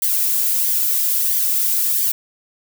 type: noise with flanger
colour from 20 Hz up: violet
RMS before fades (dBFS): -18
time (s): 0.02-2.12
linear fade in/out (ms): 5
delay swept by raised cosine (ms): 0.74 to 2.34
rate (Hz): 1.5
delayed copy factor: -0.55
effects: none